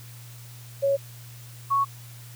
sine tone pair in turn, 554.4 / 1108.8 Hz, C#5 / C#6, 0 / 0 cents, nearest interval octave, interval 1200 cents, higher second, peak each -19 dBFS, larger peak neither, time 0.82-0.97 / 1.7-1.85 s, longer neither, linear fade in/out 20 ms, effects added 119 Hz sine -42 dBFS peak until 2.35 s + white hiss -49 dBFS RMS until 2.35 s

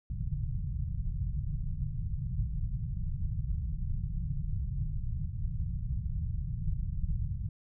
pink low-pass noise, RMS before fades -33 dBFS, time 0.1-7.49 s, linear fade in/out 2 ms, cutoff 160 Hz, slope 48 dB/octave, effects none

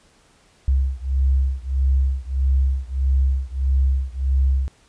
sine beating tone pair, 66 / 67.6 Hz, C2 / C#2, +16 / -43 cents, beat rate 1.6 Hz, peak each -19 / -20 dBFS, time 0.68-4.68 s, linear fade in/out 0 ms, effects pink hiss -56 dBFS RMS until 4.88 s + resampled to 22050 Hz

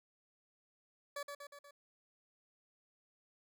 20% pulse tone with echo, 572 Hz, D5, 46 cents flat, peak -35 dBFS, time 1.16-1.23 s, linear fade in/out 5 ms, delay 120 ms, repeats 4, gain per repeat -4 dB, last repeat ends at 1.71 s, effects none

